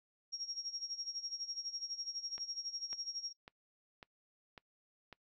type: tone with tremolo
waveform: sine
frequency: 5588 Hz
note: F8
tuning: in tune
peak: -37 dBFS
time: 0.32-3.33 s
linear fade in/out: 20 ms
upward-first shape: sine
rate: 12 Hz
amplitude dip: 80%
type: click train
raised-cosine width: 0.3 ms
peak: -34 dBFS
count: 6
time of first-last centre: 2.38-5.127 s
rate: 1.82 Hz
effects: noise-tail reverb RT60 0.1 s tail -23 dB re dry